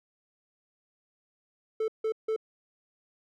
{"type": "tone bursts", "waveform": "triangle", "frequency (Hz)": 440, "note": "A4", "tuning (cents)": 0, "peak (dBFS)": -24, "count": 3, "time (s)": [1.8, 2.363], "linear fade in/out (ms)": 5, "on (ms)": 81, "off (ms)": 160, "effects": []}